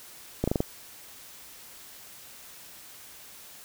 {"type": "slowing click train", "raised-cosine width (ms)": 2, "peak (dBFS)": -11, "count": 5, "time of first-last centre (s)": [0.44, 0.605], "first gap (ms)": 36, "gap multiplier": 1.09, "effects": ["white hiss -48 dBFS RMS until 3.64 s"]}